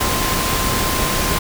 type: tone in noise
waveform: sine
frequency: 1045 Hz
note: C6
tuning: 2 cents flat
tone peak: -25 dBFS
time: 0-1.39 s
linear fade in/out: 10 ms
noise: pink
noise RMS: -19 dBFS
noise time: 0-1.39 s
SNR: -9 dB
effects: none